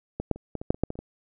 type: clicks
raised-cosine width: 2 ms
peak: -16 / -9 / -28 / -18 / -22 / -6 / -26 / -9 / -18 / -29 / -23 dBFS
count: 11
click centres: 0.2 / 0.313 / 0.36 / 0.553 / 0.615 / 0.705 / 0.745 / 0.836 / 0.904 / 0.955 / 0.99 s
effects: none